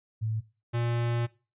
sine / square tone pair in turn, 110 / 118.48 Hz, A2 / A#2, 0 / +29 cents, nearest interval minor second, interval 129 cents, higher second, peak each -27 dBFS, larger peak neither, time 0.21-0.41 / 0.73-1.27 s, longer second, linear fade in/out 20 ms, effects noise-tail reverb RT60 0.3 s tail -18 dB re dry + resampled to 8000 Hz

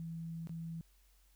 sine tone with dropouts, 164.81 Hz, E3, in tune, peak -40 dBFS, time 0-0.81 s, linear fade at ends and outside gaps 0 ms, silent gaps 0.472-0.494 s, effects added 47 Hz sine -65 dBFS peak until 1.35 s + white hiss -72 dBFS RMS until 1.35 s

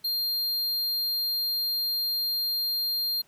square tone, 4200 Hz, C8, 6 cents sharp, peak -26 dBFS, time 0.04-3.22 s, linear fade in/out 10 ms, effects pink hiss -61 dBFS RMS until 3.27 s + high-pass 80 Hz 12 dB/octave

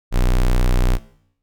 square tone, 30.87 Hz, B0, in tune, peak -14 dBFS, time 0.11-0.99 s, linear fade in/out 50 ms, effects noise-tail reverb RT60 0.7 s tail -18 dB re dry

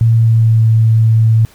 sine tone with pitch glide, 114.2 to 111.91 Hz, A#2 to A2, -35 to +30 cents, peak -6 dBFS, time 0.01-1.45 s, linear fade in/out 0 ms, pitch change -35 cents, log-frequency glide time 0.12-0.61 s, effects pink hiss -45 dBFS RMS until 1.54 s

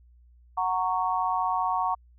sine chord, F# major, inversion none, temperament just, 740 / 925 / 1110 Hz, F#5 / A#5 / C#6, 0 / -14 / +2 cents, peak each -28 dBFS, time 0.57-1.95 s, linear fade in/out 10 ms, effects added 60 Hz sine -53 dBFS peak until 2.18 s

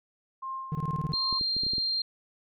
sine tone with tremolo, 1060 Hz, C6, 22 cents sharp, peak -32 dBFS, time 0.42-1.39 s, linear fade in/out 10 ms, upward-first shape sine, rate 2.5 Hz, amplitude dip 55%
triangle tone bursts, 153 Hz, D#3, 29 cents flat, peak -25 dBFS, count 8, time 0.72-1.121 s, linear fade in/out 0 ms, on 30 ms, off 23 ms
clicks, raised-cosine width 3 ms, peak -26 dBFS, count 9, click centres 1.052 / 1.137 / 1.327 / 1.412 / 1.566 / 1.635 / 1.666 / 1.735 / 1.782 s
sine tone, 4186 Hz, C8, in tune, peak -26 dBFS, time 1.13-2.02 s, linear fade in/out 5 ms
effects none

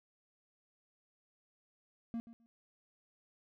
triangle tone with echo, 231.3 Hz, A#3, 13 cents flat, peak -34 dBFS, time 2.14-2.2 s, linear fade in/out 0 ms, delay 130 ms, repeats 2, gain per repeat -15 dB, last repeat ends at 2.46 s, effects none

